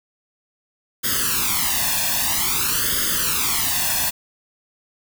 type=noise with flanger; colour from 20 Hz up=white; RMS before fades=-21 dBFS; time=1.03-4.11 s; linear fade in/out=20 ms; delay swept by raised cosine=0.6 to 1.16 ms; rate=0.51 Hz; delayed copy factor=+1; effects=none